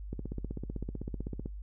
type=click train; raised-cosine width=3 ms; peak=-24 dBFS; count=22; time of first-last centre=0.13-1.459 s; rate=15.8 Hz; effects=noise-tail reverb RT60 0.1 s tail -20 dB re dry + added 50 Hz sine -39 dBFS peak until 1.62 s